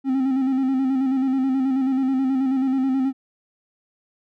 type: tone with vibrato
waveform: triangle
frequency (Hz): 264.5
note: C4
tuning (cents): +19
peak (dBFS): -16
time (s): 0.04-3.13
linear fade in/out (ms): 50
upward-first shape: square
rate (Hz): 9.3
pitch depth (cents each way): 38
effects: none